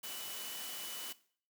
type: tone in noise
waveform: sine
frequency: 2972 Hz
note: F#7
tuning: 7 cents sharp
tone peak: -49 dBFS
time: 0.03-1.13 s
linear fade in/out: 10 ms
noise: white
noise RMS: -44 dBFS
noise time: 0.03-1.13 s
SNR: -8 dB
effects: noise-tail reverb RT60 0.5 s tail -18 dB re dry + high-pass 200 Hz 12 dB/octave